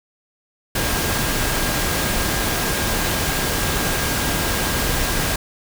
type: tone in noise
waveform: sine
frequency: 1617 Hz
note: G#6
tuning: 47 cents flat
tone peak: -31 dBFS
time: 0.75-5.36 s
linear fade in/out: 5 ms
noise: pink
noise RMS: -21 dBFS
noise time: 0.75-5.36 s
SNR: -13 dB
effects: none